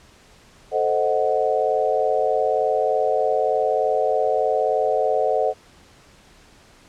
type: chord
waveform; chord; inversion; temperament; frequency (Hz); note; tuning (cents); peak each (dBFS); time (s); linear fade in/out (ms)
sine; A diminished seventh; none; equal; 440 / 523.3 / 622.3 / 740; A4 / C5 / Eb5 / Gb5; 0 / 0 / 0 / 0; -23; 0.71-5.54; 50
effects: pink hiss -51 dBFS RMS until 6.88 s + low-pass 8000 Hz 12 dB/octave